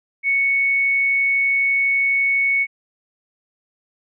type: tone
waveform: sine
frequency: 2217 Hz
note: C#7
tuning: in tune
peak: -15 dBFS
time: 0.23-2.67 s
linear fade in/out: 50 ms
effects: none